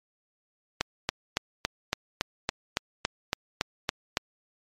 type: click train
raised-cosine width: 0.2 ms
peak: -7 dBFS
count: 13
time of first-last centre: 0.81-4.171 s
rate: 3.57 Hz
effects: MP3 64 kbps